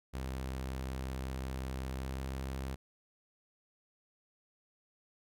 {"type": "tone with pitch glide", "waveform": "sawtooth", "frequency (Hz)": [65.41, 66.36], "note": ["C2", "C2"], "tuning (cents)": [0, 25], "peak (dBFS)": -33, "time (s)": [0.13, 2.76], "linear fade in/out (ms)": 20, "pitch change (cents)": 25, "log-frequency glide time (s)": [1.95, 2.24], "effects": []}